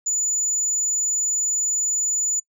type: tone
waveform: sine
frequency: 6980 Hz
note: A8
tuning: 15 cents flat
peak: -18 dBFS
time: 0.06-2.4 s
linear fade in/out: 10 ms
effects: noise-tail reverb RT60 0.1 s tail -25 dB re dry + tanh soft clip ceiling -17 dBFS